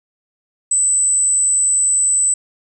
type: tone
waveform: sine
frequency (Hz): 8010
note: B8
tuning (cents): +23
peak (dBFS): -12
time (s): 0.71-2.34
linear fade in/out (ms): 5
effects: none